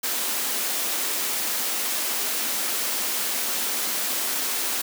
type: high-pass noise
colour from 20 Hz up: white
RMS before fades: -26 dBFS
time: 0.03-4.82 s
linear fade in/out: 10 ms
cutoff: 200 Hz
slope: 96 dB/octave
effects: none